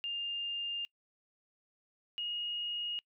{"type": "tone pair in turn", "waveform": "sine", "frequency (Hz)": [2807, 2871], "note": ["F7", "F7"], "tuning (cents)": [8, 47], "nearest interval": "unison", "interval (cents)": 39, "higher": "second", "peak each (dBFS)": [-34, -34], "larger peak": "neither", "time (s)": [[0.04, 0.85], [2.18, 2.99]], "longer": "neither", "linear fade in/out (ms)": 0, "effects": ["noise-tail reverb RT60 0.1 s tail -25 dB re dry"]}